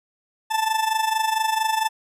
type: tone with amplitude modulation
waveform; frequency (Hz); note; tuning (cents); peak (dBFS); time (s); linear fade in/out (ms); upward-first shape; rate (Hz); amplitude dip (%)
40% pulse; 880; A5; 0; -16; 0.5-1.89; 20; sine; 24.4; 70
effects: resampled to 32000 Hz